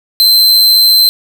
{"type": "tone", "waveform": "45% pulse", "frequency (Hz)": 4098, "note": "C8", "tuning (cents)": -37, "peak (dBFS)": -4, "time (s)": [0.2, 1.09], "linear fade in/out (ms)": 0, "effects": []}